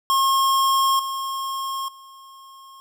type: tone with level steps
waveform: square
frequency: 1078 Hz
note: C#6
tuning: 49 cents flat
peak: -17 / -26 / -43 dBFS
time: 0.1-2.8 s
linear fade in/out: 0 ms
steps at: 0.99 / 1.88 s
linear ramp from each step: 5 ms
effects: none